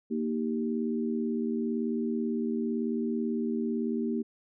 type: chord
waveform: sine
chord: Eb major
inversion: second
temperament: equal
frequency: 233.1 / 311.1 / 392 Hz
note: Bb3 / Eb4 / G4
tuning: 0 / 0 / 0 cents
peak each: -29 / -35 / -34 dBFS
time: 0.1-4.23 s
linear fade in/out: 20 ms
effects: none